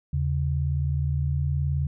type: tone pair together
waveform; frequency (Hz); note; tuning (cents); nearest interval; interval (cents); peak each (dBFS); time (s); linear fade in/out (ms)
sine; 79.9 / 139.15; D#2 / C#3; +47 / +7; minor seventh; 960; -25; 0.13-1.87; 5
effects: none